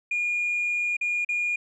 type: tone with dropouts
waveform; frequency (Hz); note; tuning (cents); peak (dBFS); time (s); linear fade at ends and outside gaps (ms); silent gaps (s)
sine; 2429; D#7; -42; -22; 0.11-1.56; 5; 0.968-1.011 / 1.248-1.289
effects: tanh soft clip ceiling -20 dBFS